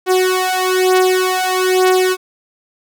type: beating tone pair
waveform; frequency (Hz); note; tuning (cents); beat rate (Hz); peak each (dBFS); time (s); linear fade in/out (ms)
sawtooth; 370 / 371.1; F#4 / F#4; 0 / +5; 1.1; -11; 0.06-2.17; 50
effects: none